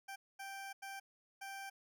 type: tone bursts at uneven times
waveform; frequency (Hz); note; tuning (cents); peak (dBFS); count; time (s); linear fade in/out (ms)
20% pulse; 784; G5; 0; -40; 4; 0.08-0.16 / 0.39-0.73 / 0.82-1 / 1.41-1.7; 10
effects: none